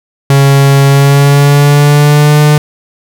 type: tone with pitch glide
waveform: 45% pulse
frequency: 138.59 to 149.4 Hz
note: C#3 to D3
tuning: 0 to +30 cents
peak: -3 dBFS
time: 0.3-2.58 s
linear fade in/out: 2 ms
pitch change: +130 cents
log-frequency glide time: 0.87-2.39 s
effects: none